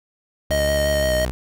sawtooth tone with pitch glide, 71.3 to 62.43 Hz, C#2 to B1, +49 to +19 cents, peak -19 dBFS, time 0.5-1.31 s, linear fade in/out 0 ms, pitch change -230 cents, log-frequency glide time 0.98-1.11 s
square tone with vibrato, 622.3 Hz, D#5, in tune, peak -19 dBFS, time 0.51-1.25 s, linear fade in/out 0 ms, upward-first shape square, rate 5.8 Hz, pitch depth 11 cents each way
effects none

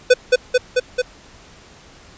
square tone with echo, 501 Hz, B4, 25 cents sharp, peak -7 dBFS, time 0.1-0.14 s, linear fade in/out 10 ms, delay 220 ms, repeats 4, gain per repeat -2 dB, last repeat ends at 1.02 s, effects pink hiss -45 dBFS RMS until 2.17 s + resampled to 16000 Hz

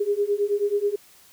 sine beating tone pair, 403.5 / 412.8 Hz, G#4 / G#4, -50 / -10 cents, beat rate 9.3 Hz, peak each -24 / -23 dBFS, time 0-0.96 s, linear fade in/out 10 ms, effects white hiss -53 dBFS RMS until 1.32 s

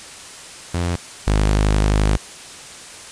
sawtooth tone pair in turn, 86.9 / 51.57 Hz, F2 / G#1, -8 / -11 cents, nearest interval major sixth, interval 903 cents, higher first, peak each -15 / -10 dBFS, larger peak second, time 0.74-0.96 / 1.27-2.17 s, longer second, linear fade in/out 5 ms, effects white hiss -37 dBFS RMS until 3.11 s + resampled to 22050 Hz

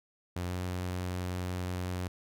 sawtooth tone with pitch glide, 88.9 to 90.56 Hz, F2 to F#2, +31 to -37 cents, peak -29 dBFS, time 0.36-2.08 s, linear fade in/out 5 ms, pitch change +32 cents, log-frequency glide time 0.46-0.52 s, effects none

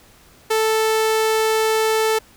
sawtooth tone, 440 Hz, A4, in tune, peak -12 dBFS, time 0.5-2.19 s, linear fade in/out 10 ms, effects pink hiss -50 dBFS RMS until 2.36 s

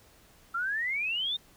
sine exponential sweep, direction up, 1333 to 3709 Hz, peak -28 dBFS, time 0.54-1.37 s, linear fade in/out 10 ms, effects pink hiss -59 dBFS RMS until 1.56 s

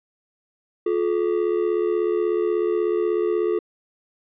triangle ring-modulated tone, 392 Hz, G4, in tune, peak -14 dBFS, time 0.86-3.59 s, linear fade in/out 5 ms, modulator 38.2 Hz, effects resampled to 8000 Hz

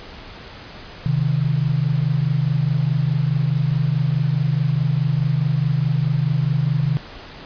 sine tone pair together, 130.81 / 155.56 Hz, C3 / D#3, 0 / 0 cents, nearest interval minor third, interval 300 cents, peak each -19 dBFS, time 1.06-6.97 s, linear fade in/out 0 ms, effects pink hiss -38 dBFS RMS until 7.45 s + resampled to 11025 Hz

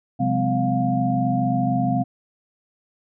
sine tone cluster, 130.3 / 177.5 / 201.7 / 256.4 / 705 Hz, C3 / F3 / G3 / C4 / F5, -7 / +28 / +50 / -35 / +16 cents, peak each -24 / -28 / -26 / -23 / -24 dBFS, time 0.19-2.04 s, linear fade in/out 20 ms, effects none

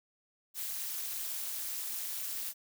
blue noise with amplitude modulation, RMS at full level -34 dBFS, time 0.54-2.54 s, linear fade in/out 50 ms, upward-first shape sine, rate 255 Hz, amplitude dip 90%, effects none

